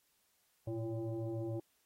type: tone with frequency modulation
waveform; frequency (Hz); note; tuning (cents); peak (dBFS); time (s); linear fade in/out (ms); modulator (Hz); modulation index
sine; 110; A2; 0; -36; 0.67-1.6; 5; 227; 1.8
effects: white hiss -75 dBFS RMS until 1.85 s + AAC 48 kbps